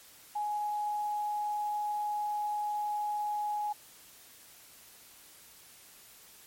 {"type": "tone", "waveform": "sine", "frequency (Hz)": 836, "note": "G#5", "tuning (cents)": 11, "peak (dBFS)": -30, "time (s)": [0.35, 3.73], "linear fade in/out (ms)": 10, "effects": ["white hiss -55 dBFS RMS until 6.46 s", "MP3 64 kbps"]}